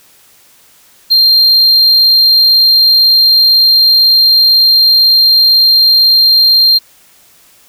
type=tone; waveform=triangle; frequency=4186 Hz; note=C8; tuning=in tune; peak=-3 dBFS; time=1.1-6.79 s; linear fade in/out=20 ms; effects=white hiss -45 dBFS RMS until 7.68 s